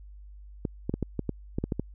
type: clicks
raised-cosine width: 3 ms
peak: -15 dBFS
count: 10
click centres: 0.652 / 0.895 / 0.94 / 1.027 / 1.193 / 1.293 / 1.585 / 1.64 / 1.722 / 1.796 s
effects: added 50 Hz sine -44 dBFS peak until 1.94 s